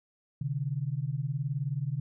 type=beating tone pair; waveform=sine; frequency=130 / 149 Hz; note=C3 / D3; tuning=-11 / +25 cents; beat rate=19 Hz; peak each=-32 / -32 dBFS; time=0.41-2 s; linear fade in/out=5 ms; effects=none